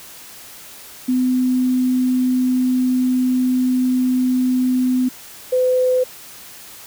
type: tone pair in turn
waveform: sine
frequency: 253.7 / 507.4 Hz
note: B3 / B4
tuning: +47 / +47 cents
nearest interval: octave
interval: 1200 cents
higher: second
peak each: -14 / -13 dBFS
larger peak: second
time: 1.08-5.09 / 5.52-6.04 s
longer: first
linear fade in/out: 10 ms
effects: white hiss -39 dBFS RMS until 6.86 s